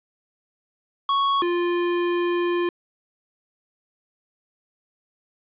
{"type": "tone pair in turn", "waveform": "square", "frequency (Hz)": [1108.7, 349.2], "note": ["C#6", "F4"], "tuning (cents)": [0, 0], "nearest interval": "octave + minor sixth", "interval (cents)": 2000, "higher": "first", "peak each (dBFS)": [-19, -21], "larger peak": "first", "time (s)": [[1.09, 1.42], [1.42, 2.69]], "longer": "second", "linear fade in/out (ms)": 2, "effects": ["resampled to 8000 Hz", "10-bit"]}